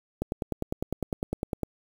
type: click train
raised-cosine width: 2 ms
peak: -15 dBFS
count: 15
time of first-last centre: 0.22-1.633 s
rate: 9.91 Hz
effects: 7-bit